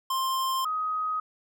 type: tone pair in turn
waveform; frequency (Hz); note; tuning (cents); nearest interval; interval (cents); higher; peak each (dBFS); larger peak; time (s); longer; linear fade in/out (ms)
square / sine; 1052 / 1257.2; C6 / D#6; +9 / +18; minor third; 309; second; -26; neither; 0.1-0.65 / 0.65-1.2; neither; 5
effects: none